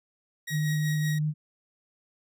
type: tone with tremolo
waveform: sawtooth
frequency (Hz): 1896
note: A#6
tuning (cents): +29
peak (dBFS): -29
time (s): 0.47-1.19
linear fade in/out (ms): 10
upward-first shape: sine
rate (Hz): 5.3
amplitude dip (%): 45
type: tone with vibrato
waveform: sine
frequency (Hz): 152.3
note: D#3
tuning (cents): -37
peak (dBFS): -24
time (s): 0.5-1.34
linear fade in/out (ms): 50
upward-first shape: triangle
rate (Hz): 9.5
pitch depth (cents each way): 14
effects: none